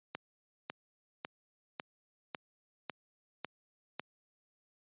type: click train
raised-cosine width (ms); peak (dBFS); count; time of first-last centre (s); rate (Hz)
0.3; -21; 8; 0.15-3.996; 1.82
effects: high-pass 150 Hz 12 dB/octave + resampled to 8000 Hz